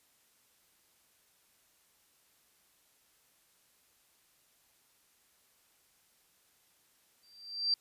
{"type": "tone with exponential growth", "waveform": "sine", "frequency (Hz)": 4699, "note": "D8", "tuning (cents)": 0, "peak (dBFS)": -24, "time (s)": [7.23, 7.74], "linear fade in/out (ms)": 2, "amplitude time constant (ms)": 110, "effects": ["white hiss -69 dBFS RMS until 7.8 s", "resampled to 32000 Hz"]}